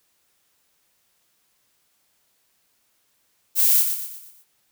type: noise with echo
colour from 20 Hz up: violet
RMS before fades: -17 dBFS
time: 3.55-3.85 s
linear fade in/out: 50 ms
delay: 120 ms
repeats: 5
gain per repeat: -7 dB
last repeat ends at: 4.45 s
effects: white hiss -67 dBFS RMS until 4.71 s